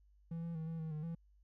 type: tone with pitch steps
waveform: triangle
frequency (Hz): 166 / 168 / 159.8 / 164 / 159.4 / 152.6 / 166.4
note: E3 / E3 / D#3 / E3 / D#3 / D#3 / E3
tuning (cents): +12 / +33 / +47 / -9 / +42 / -33 / +17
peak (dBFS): -37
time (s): 0.31-1.15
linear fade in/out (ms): 5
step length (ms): 120
effects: added 50 Hz sine -64 dBFS peak until 1.43 s